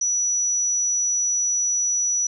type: tone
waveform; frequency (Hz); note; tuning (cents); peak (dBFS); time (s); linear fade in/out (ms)
sine; 5890; F#8; -9; -19; 0.01-2.27; 5
effects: none